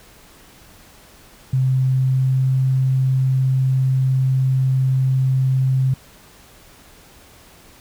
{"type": "tone with pitch glide", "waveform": "sine", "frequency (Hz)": [130.6, 131.43], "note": ["C3", "C3"], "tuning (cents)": [-3, 8], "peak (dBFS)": -14, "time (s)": [1.53, 5.94], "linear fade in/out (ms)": 5, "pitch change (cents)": 11, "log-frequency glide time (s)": [1.87, 2.48], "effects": ["pink hiss -47 dBFS RMS until 7.8 s"]}